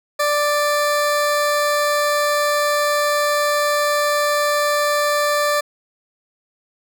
20% pulse tone, 588 Hz, D5, 2 cents sharp, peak -11 dBFS, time 0.19-5.61 s, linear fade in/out 10 ms, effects none

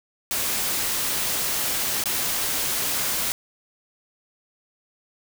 white noise with dropouts, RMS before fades -25 dBFS, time 0.31-3.32 s, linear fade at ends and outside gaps 0 ms, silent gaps 2.038-2.057 s, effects none

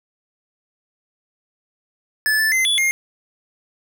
square tone with pitch steps, 1735 / 1756 / 2065 / 3432 / 2127 Hz, A6 / A6 / C7 / A7 / C7, -25 / -4 / -23 / -44 / +28 cents, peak -16 dBFS, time 2.26-2.91 s, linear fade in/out 0 ms, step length 130 ms, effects 9-bit

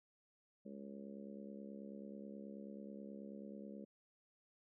harmonic tone, 69.3 Hz, C#2, in tune, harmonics 3 / 4 / 5 / 6 / 7 / 8, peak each -50 / -57 / -59 / -60 / -59 / -58 dBFS, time 0.65-3.85 s, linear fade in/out 10 ms, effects none

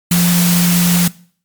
sine tone in noise, 174.61 Hz, F3, in tune, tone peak -10 dBFS, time 0.11-1.08 s, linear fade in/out 5 ms, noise white, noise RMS -17 dBFS, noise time 0.11-1.08 s, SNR +4 dB, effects noise-tail reverb RT60 0.5 s tail -21 dB re dry + MP3 96 kbps

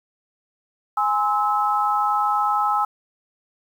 sine chord, Ab augmented, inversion none, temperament just, 830.6 / 1038.3 / 1297.8 Hz, Ab5 / C6 / E6, 0 / -14 / -27 cents, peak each -21 / -26 / -21 dBFS, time 0.97-2.85 s, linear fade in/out 5 ms, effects 8-bit

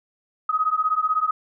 sine beating tone pair, 1253 / 1269 Hz, D#6 / D#6, +12 / +34 cents, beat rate 16 Hz, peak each -22 dBFS, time 0.49-1.31 s, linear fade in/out 5 ms, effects none

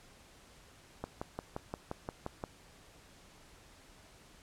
click train, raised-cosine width 1 ms, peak -23 dBFS, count 9, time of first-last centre 1.04-2.439 s, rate 5.72 Hz, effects pink hiss -59 dBFS RMS until 4.42 s + low-pass 10000 Hz 12 dB/octave

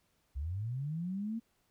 sine linear sweep, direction up, 62.7 to 232.9 Hz, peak -34 dBFS, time 0.35-1.4 s, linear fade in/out 20 ms, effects pink hiss -75 dBFS RMS until 1.7 s

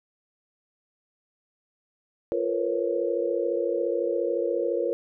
sine tone cluster, 347.3 / 457.3 / 491.5 / 549 Hz, F4 / A#4 / B4 / C#5, -10 / -33 / -8 / -17 cents, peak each -29 dBFS, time 2.32-4.93 s, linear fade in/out 0 ms, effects none

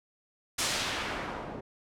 white noise with low-pass filter sweep, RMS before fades -34 dBFS, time 0.58-1.61 s, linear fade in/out 10 ms, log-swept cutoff 8300 to 550 Hz, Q 0.78, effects none

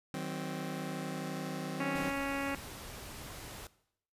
sawtooth chord, C diminished, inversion first, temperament just, 156.98 / 188.37 / 261.6 Hz, Eb3 / Gb3 / C4, +16 / +31 / 0 cents, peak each -37 dBFS, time 0.14-2.1 s, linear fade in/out 0 ms
harmonic tone, 277.2 Hz, C#4, in tune, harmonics 1 / 2 / 3 / 4 / 5 / 6 / 7 / 8 / 9 / 10, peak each -37 / -40 / -42 / -43 / -44 / -45 / -45 / -46 / -47 / -47 dBFS, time 1.8-2.55 s, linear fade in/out 2 ms
pink noise, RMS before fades -46 dBFS, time 1.95-3.67 s, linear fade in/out 2 ms
effects noise-tail reverb RT60 0.7 s tail -18 dB re dry + resampled to 32000 Hz

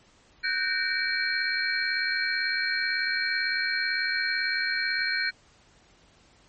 sine tone cluster, 1493 / 1571 / 1839 / 2303 / 4217 Hz, F#6 / G6 / A#6 / D7 / C8, +15 / +3 / -24 / -34 / +13 cents, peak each -31 dBFS, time 0.43-5.31 s, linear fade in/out 20 ms, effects pink hiss -59 dBFS RMS until 6.48 s + MP3 32 kbps

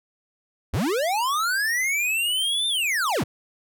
square linear two-way sweep, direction up then down, 55 to 3617 to 55 Hz, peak -22 dBFS, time 0.73-3.24 s, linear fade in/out 10 ms, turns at 2.68 s, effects none

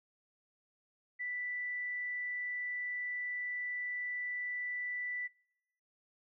sine tone, 1975.5 Hz, B6, in tune, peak -36 dBFS, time 1.19-5.28 s, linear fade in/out 20 ms, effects noise-tail reverb RT60 0.9 s tail -25 dB re dry

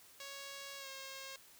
5% pulse tone with pitch glide, 554.4 to 538.3 Hz, C#5 to C5, 0 to +49 cents, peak -35 dBFS, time 0.2-1.36 s, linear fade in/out 2 ms, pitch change -51 cents, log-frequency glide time 0.78-0.88 s, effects white hiss -61 dBFS RMS until 1.59 s

